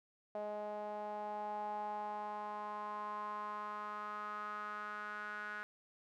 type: tone with band-pass filter sweep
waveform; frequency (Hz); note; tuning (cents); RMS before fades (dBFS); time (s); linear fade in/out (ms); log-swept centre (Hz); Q
sawtooth; 209.4; G#3; +15; -43; 0.35-5.63; 0; 680 to 1500; 6.2
effects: none